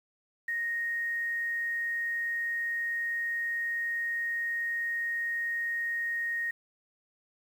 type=tone with quantisation; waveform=sine; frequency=1864.7 Hz; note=A#6; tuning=in tune; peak=-29 dBFS; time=0.48-6.51 s; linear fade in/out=5 ms; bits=9; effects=none